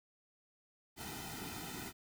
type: noise with comb filter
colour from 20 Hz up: pink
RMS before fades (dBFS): -45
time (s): 0.96-1.93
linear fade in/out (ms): 50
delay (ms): 1.8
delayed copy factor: -0.95
effects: none